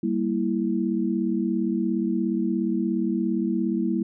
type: chord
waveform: sine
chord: E diminished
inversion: first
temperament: equal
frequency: 196 / 233.1 / 329.6 Hz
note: G3 / Bb3 / E4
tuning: 0 / 0 / 0 cents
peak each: -26 dBFS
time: 0.03-4.03 s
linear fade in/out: 5 ms
effects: none